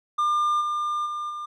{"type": "tone with level steps", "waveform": "triangle", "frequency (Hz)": 1200, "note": "D6", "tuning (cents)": 37, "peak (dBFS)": [-18, -22, -26, -29], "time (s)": [0.18, 1.46], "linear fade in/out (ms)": 10, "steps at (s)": [0.6, 1.05, 1.29], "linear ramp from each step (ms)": 20, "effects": ["resampled to 24000 Hz"]}